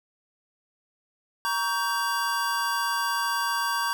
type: chord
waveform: square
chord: G diminished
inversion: first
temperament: just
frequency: 940.8 / 1128.9 / 1568 Hz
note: Bb5 / Db6 / G6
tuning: +16 / +31 / 0 cents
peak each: -30 dBFS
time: 1.45-3.93 s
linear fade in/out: 0 ms
effects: none